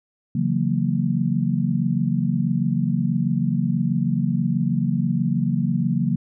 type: chord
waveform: sine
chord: F# dominant seventh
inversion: second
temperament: just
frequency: 138.75 / 166.5 / 185 / 231.2 Hz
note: C#3 / E3 / F#3 / A#3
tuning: +2 / +18 / 0 / -14 cents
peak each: -24 dBFS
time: 0.35-6.16 s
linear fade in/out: 5 ms
effects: none